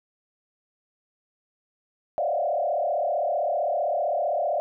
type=tone with frequency modulation; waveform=sine; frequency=645 Hz; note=E5; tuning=38 cents flat; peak=-22 dBFS; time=2.18-4.6 s; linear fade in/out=0 ms; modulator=35.5 Hz; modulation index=2.3; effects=none